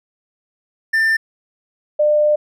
triangle / sine tone pair in turn, 1789 / 599.4 Hz, A6 / D5, +28 / +35 cents, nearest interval octave + perfect fifth, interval 1893 cents, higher first, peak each -11 dBFS, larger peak neither, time 0.93-1.17 / 1.99-2.36 s, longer second, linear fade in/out 10 ms, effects none

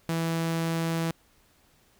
sawtooth tone, 164.81 Hz, E3, in tune, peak -22 dBFS, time 0.09-1.11 s, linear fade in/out 0 ms, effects pink hiss -63 dBFS RMS until 1.99 s

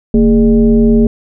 sine tone with frequency modulation, 227.2 Hz, A#3, 44 cents flat, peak -5 dBFS, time 0.14-1.07 s, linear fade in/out 2 ms, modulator 185 Hz, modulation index 0.9, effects none

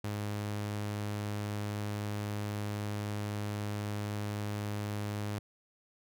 sawtooth tone, 103.83 Hz, G#2, in tune, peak -30 dBFS, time 0.04-5.39 s, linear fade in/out 5 ms, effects none

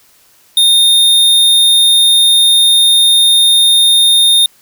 square tone, 3660 Hz, A#7, 32 cents flat, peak -6 dBFS, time 0.57-4.46 s, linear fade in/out 2 ms, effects white hiss -48 dBFS RMS until 4.61 s

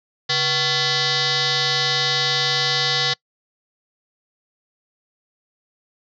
sine tone with frequency modulation, 138.59 Hz, C#3, in tune, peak -17 dBFS, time 0.29-3.14 s, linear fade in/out 10 ms, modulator 623 Hz, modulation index 7.8, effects noise-tail reverb RT60 0.1 s tail -25 dB re dry

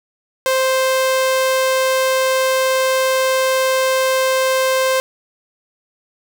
sawtooth tone, 523.3 Hz, C5, in tune, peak -10 dBFS, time 0.46-5 s, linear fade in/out 0 ms, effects none

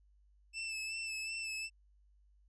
sawtooth tone with vibrato, 2638 Hz, E7, 1 cent sharp, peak -35 dBFS, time 0.53-1.7 s, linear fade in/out 50 ms, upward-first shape sine, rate 2.7 Hz, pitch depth 30 cents each way, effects added 50 Hz sine -64 dBFS peak until 2.48 s + resampled to 22050 Hz

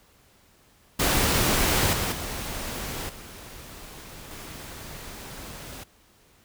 pink noise with level steps, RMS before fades -22 / -27 / -33 / -43 / -40 dBFS, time 0.99-5.84 s, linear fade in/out 10 ms, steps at 1.93 / 2.12 / 3.09 / 4.31 s, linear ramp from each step 2 ms, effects pink hiss -59 dBFS RMS until 6.44 s

